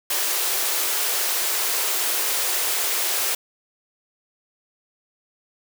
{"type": "high-pass noise", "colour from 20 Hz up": "white", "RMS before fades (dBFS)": -23, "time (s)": [0.1, 3.35], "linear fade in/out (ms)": 5, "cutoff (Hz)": 330, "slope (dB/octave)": 96, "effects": []}